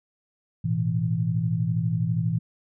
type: chord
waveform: sine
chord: A suspended second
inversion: none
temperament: equal with one note detuned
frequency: 110 / 122.26 / 164.81 Hz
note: A2 / B2 / E3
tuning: 0 / -17 / 0 cents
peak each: -27 / -27 / -25 dBFS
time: 0.64-2.39 s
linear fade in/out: 10 ms
effects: none